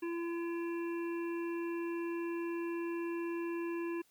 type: harmonic tone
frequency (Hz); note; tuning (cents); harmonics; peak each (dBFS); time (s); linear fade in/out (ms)
339.5; F4; -49; 1 / 3 / 5 / 7 / 8; -35 / -47 / -51 / -54 / -52; 0.02-4.02; 10
effects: white hiss -70 dBFS RMS until 4.1 s